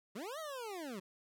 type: linear two-way sweep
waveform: 25% pulse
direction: up then down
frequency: 176.4 to 656 to 176.4 Hz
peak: -38 dBFS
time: 0.15-1 s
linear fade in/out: 10 ms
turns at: 0.39 s
effects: none